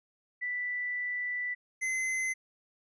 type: tone pair in turn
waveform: sine / square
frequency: 1975.5 / 2052 Hz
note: B6 / C7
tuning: 0 / -34 cents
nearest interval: minor second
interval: 66 cents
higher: second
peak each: -31 / -30 dBFS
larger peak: second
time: 0.41-1.55 / 1.81-2.34 s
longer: first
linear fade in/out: 20 ms
effects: resampled to 24000 Hz